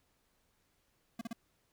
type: tone bursts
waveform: square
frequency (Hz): 230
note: A#3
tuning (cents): -23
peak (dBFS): -38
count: 3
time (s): 1.19-1.331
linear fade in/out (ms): 5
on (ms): 23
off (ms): 36
effects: pink hiss -75 dBFS RMS until 1.72 s